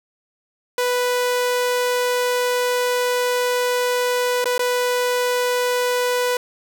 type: tone with dropouts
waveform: sawtooth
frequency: 493.9 Hz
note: B4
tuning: in tune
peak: -14 dBFS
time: 0.78-6.37 s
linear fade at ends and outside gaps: 2 ms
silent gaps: 4.443-4.456 / 4.58-4.593 s
effects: none